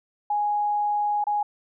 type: tone with dropouts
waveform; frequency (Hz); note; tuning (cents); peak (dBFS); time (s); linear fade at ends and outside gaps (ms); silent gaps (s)
sine; 830; G#5; -1; -21; 0.3-1.43; 5; 1.241-1.268
effects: none